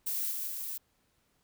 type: noise with level steps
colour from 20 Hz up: violet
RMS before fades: -33 / -36 / -38 dBFS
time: 0.06-0.78 s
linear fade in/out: 10 ms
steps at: 0.31 / 0.47 s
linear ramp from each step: 5 ms
effects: pink hiss -73 dBFS RMS until 1.43 s